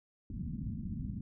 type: low-pass noise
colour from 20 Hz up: white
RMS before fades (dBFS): -39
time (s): 0.3-1.21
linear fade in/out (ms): 2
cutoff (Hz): 240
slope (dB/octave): 48
effects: none